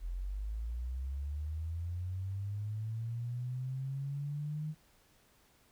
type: linear sweep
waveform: sine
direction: up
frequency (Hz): 41.01 to 155.56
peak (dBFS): -35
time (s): 0-4.75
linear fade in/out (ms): 50
effects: pink hiss -67 dBFS RMS until 5.71 s